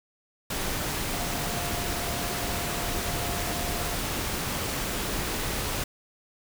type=tone in noise; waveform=sine; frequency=701 Hz; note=F5; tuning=6 cents sharp; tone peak=-38 dBFS; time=1.13-3.95 s; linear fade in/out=5 ms; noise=pink; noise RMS=-30 dBFS; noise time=0.5-5.84 s; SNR=-11 dB; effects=none